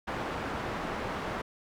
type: low-pass noise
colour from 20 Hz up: white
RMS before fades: -35 dBFS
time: 0.07-1.42 s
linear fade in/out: 10 ms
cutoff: 1200 Hz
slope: 12 dB/octave
effects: none